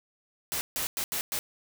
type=noise bursts at uneven times; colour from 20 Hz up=white; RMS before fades=-31 dBFS; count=5; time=0.52-0.61 / 0.76-0.87 / 0.97-1.04 / 1.12-1.21 / 1.32-1.39 s; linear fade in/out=0 ms; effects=none